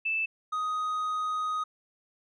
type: tone pair in turn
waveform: sine / triangle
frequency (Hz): 2637 / 1249.9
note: E7 / D#6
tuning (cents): 0 / +7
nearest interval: octave + minor second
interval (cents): 1293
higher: first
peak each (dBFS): -26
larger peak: neither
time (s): 0.05-0.26 / 0.52-1.64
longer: second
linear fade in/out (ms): 10
effects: resampled to 22050 Hz